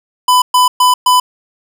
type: tone bursts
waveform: square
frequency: 1000 Hz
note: B5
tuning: 21 cents sharp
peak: -7 dBFS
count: 4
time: 0.28-1.2 s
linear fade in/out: 5 ms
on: 140 ms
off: 120 ms
effects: none